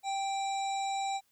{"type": "harmonic tone with a mistuned harmonic", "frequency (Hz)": 784, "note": "G5", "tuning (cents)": 0, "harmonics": [1, 3, 5, 7, 9, 10], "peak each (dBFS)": [-31, -44, -42, -57, -47, -50], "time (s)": [0.03, 1.21], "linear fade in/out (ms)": 50, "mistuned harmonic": 9, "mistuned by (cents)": 33, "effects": ["white hiss -72 dBFS RMS until 1.31 s"]}